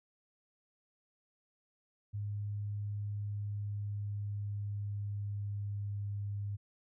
sine tone with pitch glide, 103 to 101.58 Hz, G#2 to G#2, -14 to -38 cents, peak -35 dBFS, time 2.13-6.57 s, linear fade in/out 20 ms, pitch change -24 cents, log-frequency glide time 3.04-6.17 s, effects none

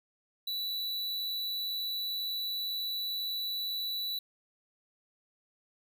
square tone, 3951 Hz, B7, in tune, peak -33 dBFS, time 0.47-4.19 s, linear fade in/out 5 ms, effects none

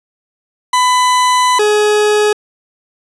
40% pulse tone pair in turn, 1000 / 420.4 Hz, B5 / G#4, +21 / +21 cents, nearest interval octave + minor third, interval 1500 cents, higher first, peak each -8 dBFS, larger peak neither, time 0.73-1.59 / 1.59-2.33 s, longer first, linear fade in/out 5 ms, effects resampled to 24000 Hz + 8-bit

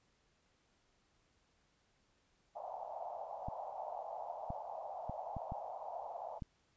pink band-pass noise, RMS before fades -45 dBFS, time 2.55-6.4 s, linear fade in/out 20 ms, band 640 to 850 Hz, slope 48 dB/octave
clicks, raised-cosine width 5 ms, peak -30 dBFS, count 6, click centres 3.485 / 4.504 / 5.096 / 5.367 / 5.521 / 6.422 s
effects pink hiss -75 dBFS RMS until 6.76 s + resampled to 16000 Hz

